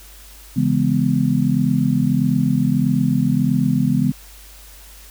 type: chord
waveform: sine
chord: C# minor seventh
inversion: none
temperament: just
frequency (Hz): 138.59 / 166.31 / 207.9 / 249.5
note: C#3 / E3 / G#3 / B3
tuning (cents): 0 / +16 / +2 / +18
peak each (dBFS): -20 / -21 / -20 / -19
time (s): 0.56-4.12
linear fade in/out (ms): 10
effects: added 50 Hz sine -42 dBFS peak until 5.1 s + white hiss -44 dBFS RMS until 5.1 s